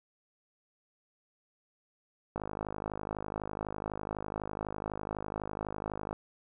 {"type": "click train", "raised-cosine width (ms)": 1, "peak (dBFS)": -22, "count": 197, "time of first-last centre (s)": [2.36, 6.129], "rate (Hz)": 52, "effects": []}